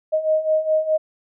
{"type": "beating tone pair", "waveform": "sine", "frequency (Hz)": [622.3, 627.1], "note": ["D#5", "D#5"], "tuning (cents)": [0, 13], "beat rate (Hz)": 4.8, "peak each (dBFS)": [-22, -18], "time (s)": [0.12, 0.98], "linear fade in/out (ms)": 20, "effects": []}